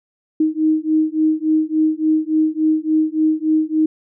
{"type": "beating tone pair", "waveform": "sine", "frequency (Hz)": [311.1, 314.6], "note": ["D#4", "D#4"], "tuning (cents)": [0, 19], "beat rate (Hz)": 3.5, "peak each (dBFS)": -17, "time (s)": [0.4, 3.86], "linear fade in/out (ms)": 5, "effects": []}